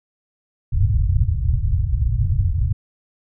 white low-pass noise, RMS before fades -18 dBFS, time 0.72-2.73 s, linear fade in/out 10 ms, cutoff 120 Hz, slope 48 dB/octave, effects none

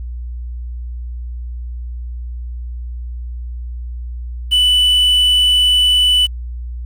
triangle tone with quantisation, 2983 Hz, F#7, 13 cents sharp, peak -8 dBFS, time 4.51-6.27 s, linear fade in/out 20 ms, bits 6, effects added 60 Hz sine -23 dBFS peak until 6.85 s

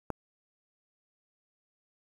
click, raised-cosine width 1 ms, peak -18 dBFS, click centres 0.103 s, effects 8-bit

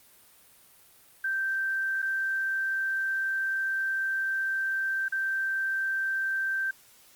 sine tone with dropouts, 1564 Hz, G6, 4 cents flat, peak -26 dBFS, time 1.24-6.71 s, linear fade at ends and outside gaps 5 ms, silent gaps 2.02-2.025 / 5.084-5.122 s, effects white hiss -57 dBFS RMS until 7.15 s + Opus 32 kbps

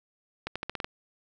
accelerating click train, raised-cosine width 0.3 ms, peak -16 dBFS, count 7, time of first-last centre 0.47-0.845 s, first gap 86 ms, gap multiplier 0.87, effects none

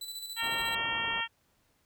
sawtooth tone with tremolo, 3983 Hz, B7, 14 cents sharp, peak -34 dBFS, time 0.01-0.75 s, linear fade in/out 5 ms, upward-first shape square, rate 14 Hz, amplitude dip 45%
harmonic tone, 458.8 Hz, A#4, 28 cents flat, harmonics 2 / 3 / 4 / 5 / 6 / 7, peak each -38 / -39 / -35 / -40 / -36 / -35 dBFS, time 0.36-1.28 s, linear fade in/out 50 ms
white low-pass noise, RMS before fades -44 dBFS, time 0.42-1.21 s, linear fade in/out 5 ms, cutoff 1200 Hz, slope 96 dB/octave
effects pink hiss -71 dBFS RMS until 1.85 s

